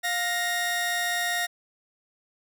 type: tone pair together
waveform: sawtooth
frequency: 706.2 / 1864.7 Hz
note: F5 / A#6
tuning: +19 / 0 cents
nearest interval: octave + perfect fourth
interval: 1681 cents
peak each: -26 / -23 dBFS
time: 0.03-1.47 s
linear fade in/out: 20 ms
effects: none